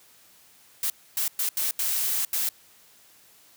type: noise bursts at uneven times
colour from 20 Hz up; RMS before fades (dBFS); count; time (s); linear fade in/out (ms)
blue; -26; 6; 0.83-0.9 / 1.17-1.28 / 1.39-1.49 / 1.57-1.71 / 1.79-2.25 / 2.33-2.49; 2
effects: white hiss -56 dBFS RMS until 3.56 s + high-pass 60 Hz 12 dB/octave